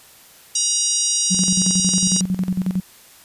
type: harmonic tone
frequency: 955 Hz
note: A#5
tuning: 42 cents sharp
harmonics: 3 / 4 / 5 / 6 / 7 / 8 / 9 / 10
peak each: -32 / -28 / -26 / -20 / -26 / -30 / -25 / -31 dBFS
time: 0.55-2.21 s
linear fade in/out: 5 ms
type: tone with tremolo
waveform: sine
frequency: 185 Hz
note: F#3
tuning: in tune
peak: -16 dBFS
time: 1.3-2.81 s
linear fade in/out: 20 ms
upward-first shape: square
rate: 11 Hz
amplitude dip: 75%
effects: white hiss -47 dBFS RMS until 3.24 s + resampled to 32000 Hz